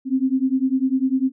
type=beating tone pair; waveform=sine; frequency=258 / 268 Hz; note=C4 / C4; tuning=-24 / +42 cents; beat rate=10 Hz; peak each=-20 / -20 dBFS; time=0.05-1.32 s; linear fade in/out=50 ms; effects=none